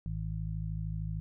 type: harmonic tone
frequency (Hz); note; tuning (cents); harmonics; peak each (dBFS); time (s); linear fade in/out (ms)
53.2; G#1; +42; 1 / 2 / 3; -37 / -38 / -37; 0.06-1.2; 0
effects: none